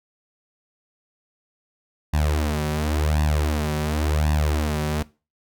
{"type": "tone with flanger", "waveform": "sawtooth", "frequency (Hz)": 75.6, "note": "D#2", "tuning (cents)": -49, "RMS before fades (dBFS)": -22, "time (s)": [2.13, 5.03], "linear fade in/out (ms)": 10, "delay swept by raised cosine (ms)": [1.1, 5.3], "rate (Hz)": 0.92, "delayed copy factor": 0.9, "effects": ["noise-tail reverb RT60 0.3 s tail -20 dB re dry"]}